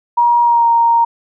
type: tone with pitch glide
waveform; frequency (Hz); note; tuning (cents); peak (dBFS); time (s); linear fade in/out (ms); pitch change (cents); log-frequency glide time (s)
sine; 951 to 930.9; A#5 to A#5; +34 to -3; -8; 0.17-1.05; 10; -37; 0.42-0.67
effects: none